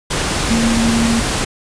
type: tone in noise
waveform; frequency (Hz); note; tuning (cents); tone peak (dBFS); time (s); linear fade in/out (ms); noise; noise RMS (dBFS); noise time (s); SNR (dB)
sine; 229.6; A#3; -26; -13; 0.5-1.2; 10; pink; -18; 0.1-1.45; +2
effects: resampled to 22050 Hz